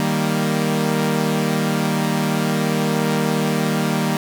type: chord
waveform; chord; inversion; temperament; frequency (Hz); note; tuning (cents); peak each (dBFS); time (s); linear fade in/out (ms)
sawtooth; Eb major; none; equal; 155.56 / 196 / 233.1; Eb3 / G3 / Bb3; 0 / 0 / 0; -18; 0-4.17; 0
effects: none